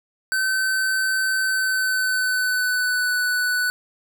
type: tone with pitch glide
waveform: square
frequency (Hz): 1534 to 1487.7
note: G6 to F#6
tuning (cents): -38 to +9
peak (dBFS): -20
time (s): 0.32-3.7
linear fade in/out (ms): 0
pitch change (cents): -53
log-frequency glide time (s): 1.4-3.14
effects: none